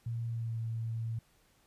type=tone with pitch glide; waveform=sine; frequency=116.2 to 113.68 Hz; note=A#2 to A#2; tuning=-5 to -43 cents; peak=-33 dBFS; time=0.06-1.19 s; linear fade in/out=5 ms; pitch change=-38 cents; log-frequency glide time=0.26-0.57 s; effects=pink hiss -68 dBFS RMS until 1.66 s + resampled to 32000 Hz